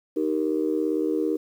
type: chord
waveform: sine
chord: Eb major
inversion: none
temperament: just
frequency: 311.1 / 388.9 / 466.7 Hz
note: Eb4 / G4 / Bb4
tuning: 0 / -14 / +2 cents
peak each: -24 / -27 / -27 dBFS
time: 0.16-1.37 s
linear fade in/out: 10 ms
effects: tanh soft clip ceiling -12 dBFS + 9-bit